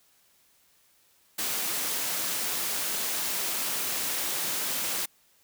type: high-pass noise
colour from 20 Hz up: white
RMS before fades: -30 dBFS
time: 1.38-5.06 s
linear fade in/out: 10 ms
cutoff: 160 Hz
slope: 12 dB/octave
effects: white hiss -64 dBFS RMS until 5.43 s